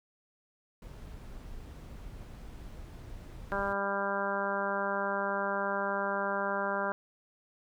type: noise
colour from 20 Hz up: brown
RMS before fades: -45 dBFS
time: 0.82-3.73 s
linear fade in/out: 2 ms
type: harmonic tone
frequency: 198.7 Hz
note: G3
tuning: 24 cents sharp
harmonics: 1 / 2 / 3 / 4 / 5 / 6 / 7 / 8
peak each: -40 / -39 / -35 / -39 / -36 / -40 / -37 / -38 dBFS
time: 3.52-6.92 s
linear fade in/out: 0 ms
effects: none